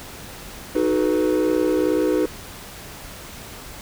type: chord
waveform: triangle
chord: B dominant seventh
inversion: first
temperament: equal with one note detuned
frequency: 311.1 / 370 / 431.4 / 493.9 Hz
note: D#4 / F#4 / A4 / B4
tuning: 0 / 0 / -34 / 0 cents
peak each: -19 / -21 / -23 / -21 dBFS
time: 0.75-2.26 s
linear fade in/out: 5 ms
effects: pink hiss -38 dBFS RMS until 3.81 s